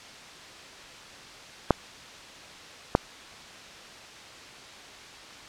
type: clicks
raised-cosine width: 1 ms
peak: -3 dBFS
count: 2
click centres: 1.707 / 2.951 s
effects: white hiss -45 dBFS RMS until 5.48 s + low-pass 5000 Hz 12 dB/octave